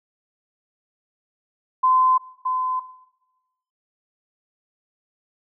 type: tone pair in turn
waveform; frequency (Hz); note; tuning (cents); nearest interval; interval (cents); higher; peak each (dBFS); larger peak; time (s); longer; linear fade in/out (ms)
sine; 1028 / 1022.4; C6 / C6; -31 / -40; unison; 9; first; -14 / -20; first; 1.83-2.18 / 2.45-2.8; neither; 10
effects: noise-tail reverb RT60 1.0 s tail -18 dB re dry